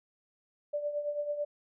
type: tone with tremolo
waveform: sine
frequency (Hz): 587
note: D5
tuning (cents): -1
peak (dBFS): -28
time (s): 0.73-1.45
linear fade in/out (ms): 10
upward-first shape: triangle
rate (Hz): 9.1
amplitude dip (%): 70
effects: none